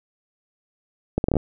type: accelerating click train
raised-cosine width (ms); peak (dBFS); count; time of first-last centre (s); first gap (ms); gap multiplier
2; -7; 7; 1.18-1.368; 61; 0.72
effects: none